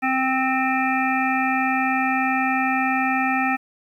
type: harmonic tone with a mistuned harmonic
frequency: 261.6 Hz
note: C4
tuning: in tune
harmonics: 1 / 3 / 5 / 7 / 9 / 10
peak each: -24 / -23 / -27 / -26 / -27 / -33 dBFS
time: 0.02-3.57 s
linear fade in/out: 20 ms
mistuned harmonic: 9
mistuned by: +23 cents
effects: 9-bit